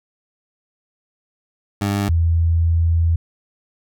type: tone pair in turn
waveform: 20% pulse / sine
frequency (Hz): 100.8 / 83.18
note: G2 / E2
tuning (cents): +49 / +16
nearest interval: minor third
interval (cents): 333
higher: first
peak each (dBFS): -13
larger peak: neither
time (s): 1.81-2.09 / 2.09-3.16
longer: second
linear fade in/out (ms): 5
effects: none